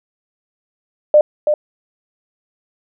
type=tone with echo; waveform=sine; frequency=600 Hz; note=D5; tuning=37 cents sharp; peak=-5 dBFS; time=1.14-1.21 s; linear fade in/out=2 ms; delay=330 ms; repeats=1; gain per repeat=-6 dB; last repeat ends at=1.54 s; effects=none